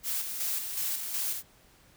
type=noise with tremolo; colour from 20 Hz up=blue; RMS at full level=-31 dBFS; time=0.03-1.43 s; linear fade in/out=50 ms; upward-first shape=square; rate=2.7 Hz; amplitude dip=45%; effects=pink hiss -60 dBFS RMS until 1.96 s